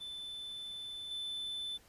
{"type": "tone with level steps", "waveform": "triangle", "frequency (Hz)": 3520, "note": "A7", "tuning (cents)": 0, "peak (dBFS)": [-40, -36], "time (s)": [0, 1.78], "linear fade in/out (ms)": 20, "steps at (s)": 1.11, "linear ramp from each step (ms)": 2, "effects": ["pink hiss -63 dBFS RMS until 1.88 s", "resampled to 32000 Hz"]}